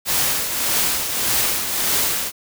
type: noise with tremolo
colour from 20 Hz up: white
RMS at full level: -18 dBFS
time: 0.05-2.32 s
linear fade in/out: 50 ms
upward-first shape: triangle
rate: 1.7 Hz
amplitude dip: 55%
effects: none